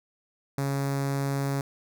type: tone with notch filter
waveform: sawtooth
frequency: 138.59 Hz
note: C#3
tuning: in tune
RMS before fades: -28 dBFS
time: 0.58-1.61 s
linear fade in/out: 2 ms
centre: 3000 Hz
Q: 1.3
effects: none